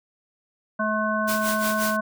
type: harmonic tone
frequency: 215 Hz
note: A3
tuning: 40 cents flat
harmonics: 1 / 3 / 5 / 7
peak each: -27 / -27 / -27 / -27 dBFS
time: 0.79-2.01 s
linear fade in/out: 10 ms
type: noise with tremolo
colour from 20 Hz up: white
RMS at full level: -28 dBFS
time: 1.27-1.97 s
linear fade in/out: 20 ms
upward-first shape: sine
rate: 5.6 Hz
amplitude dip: 75%
effects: none